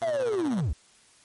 5% pulse tone with tremolo, 121 Hz, B2, 35 cents flat, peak -24 dBFS, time 0.01-0.61 s, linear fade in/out 5 ms, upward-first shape sine, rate 16 Hz, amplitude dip 70%
triangle linear sweep, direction down, 698.5 to 51.91 Hz, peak -22 dBFS, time 0.02-0.73 s, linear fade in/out 5 ms
effects white hiss -58 dBFS RMS until 1.24 s + MP3 48 kbps

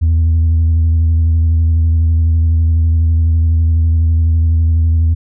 sine tone with vibrato, 81.5 Hz, E2, 19 cents flat, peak -6 dBFS, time 0.01-5.15 s, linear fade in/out 20 ms, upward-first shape square, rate 12 Hz, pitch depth 23 cents each way, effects tanh soft clip ceiling -7 dBFS

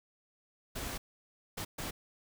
pink noise bursts at uneven times, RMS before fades -39 dBFS, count 3, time 0.75-0.98 / 1.57-1.65 / 1.78-1.91 s, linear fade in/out 10 ms, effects none

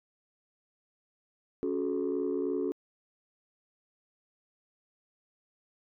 sine tone cluster, 278.5 / 368.1 / 431.2 Hz, C#4 / F#4 / A4, +8 / -9 / -35 cents, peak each -32 / -31 / -32 dBFS, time 1.63-2.72 s, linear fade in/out 0 ms, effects tanh soft clip ceiling -23 dBFS

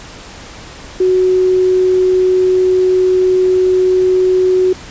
sine tone, 370 Hz, F#4, in tune, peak -8 dBFS, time 1-4.73 s, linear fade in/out 5 ms, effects pink hiss -33 dBFS RMS until 4.9 s + resampled to 16000 Hz

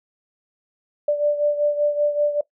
sine beating tone pair, 587.3 / 592.5 Hz, D5 / D5, 0 / +15 cents, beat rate 5.2 Hz, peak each -18 / -24 dBFS, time 1.08-2.41 s, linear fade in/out 5 ms, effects noise-tail reverb RT60 0.1 s tail -19 dB re dry

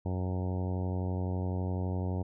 harmonic tone, 91.9 Hz, F#2, 11 cents flat, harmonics 1 / 2 / 3 / 4 / 5 / 6 / 7 / 8 / 9 / 10, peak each -31 / -37 / -41 / -43 / -45 / -47 / -48 / -49 / -50 / -51 dBFS, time 0.05-2.23 s, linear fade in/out 10 ms, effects none

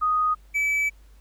sine / triangle tone pair in turn, 1244.5 / 2300 Hz, D#6 / D7, 0 / -37 cents, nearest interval major seventh, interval 1063 cents, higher second, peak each -19 dBFS, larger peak neither, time 0.01-0.35 / 0.54-0.9 s, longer second, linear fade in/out 20 ms, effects added 50 Hz sine -48 dBFS peak until 1.2 s + pink hiss -62 dBFS RMS until 1.2 s

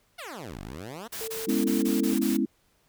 10% pulse exponential two-way sweep, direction down then up, 762 to 43.79 to 245.8 Hz, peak -29 dBFS, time 0.18-1.08 s, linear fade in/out 10 ms, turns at 0.6 s
white noise bursts, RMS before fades -36 dBFS, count 7, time 1.12-2.372 s, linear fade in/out 10 ms, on 160 ms, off 22 ms
sine tone, 446.7 Hz, A4, 26 cents sharp, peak -34 dBFS, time 1.21-2.13 s, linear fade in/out 0 ms
sine chord, C# minor seventh, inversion second, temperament equal, 207.7 / 246.9 / 277.2 / 329.6 Hz, G#3 / B3 / C#4 / E4, 0 / 0 / 0 / 0 cents, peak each -28 dBFS, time 1.47-2.46 s, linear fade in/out 10 ms
effects pink hiss -67 dBFS RMS until 2.88 s

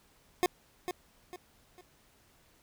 25% pulse tone with echo, 360.2 Hz, F#4, 46 cents flat, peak -20 dBFS, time 0.43-0.46 s, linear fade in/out 0 ms, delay 450 ms, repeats 3, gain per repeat -9 dB, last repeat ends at 1.81 s, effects pink hiss -65 dBFS RMS until 2.62 s

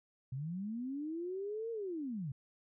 sine linear two-way sweep, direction up then down, 123.47 to 466.2 to 123.47 Hz, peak -37 dBFS, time 0.32-2.32 s, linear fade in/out 5 ms, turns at 1.71 s, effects none

